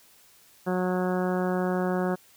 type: harmonic tone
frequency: 182.6 Hz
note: F#3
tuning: 23 cents flat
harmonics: 1 / 2 / 3 / 4 / 5 / 6 / 7 / 8 / 9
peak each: -27 / -29 / -32 / -34 / -39 / -40 / -41 / -40 / -42 dBFS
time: 0.66-2.16 s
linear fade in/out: 20 ms
effects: white hiss -57 dBFS RMS until 2.36 s